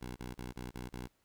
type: tone bursts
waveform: 10% pulse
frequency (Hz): 61.6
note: B1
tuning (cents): -4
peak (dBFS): -33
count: 6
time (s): 0.01-1.075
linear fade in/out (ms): 10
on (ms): 150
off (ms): 33
effects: pink hiss -75 dBFS RMS until 1.24 s